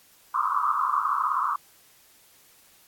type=band-pass noise; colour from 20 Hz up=white; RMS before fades=-25 dBFS; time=0.34-1.56 s; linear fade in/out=5 ms; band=1000 to 1300 Hz; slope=96 dB/octave; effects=white hiss -57 dBFS RMS until 2.87 s + AAC 64 kbps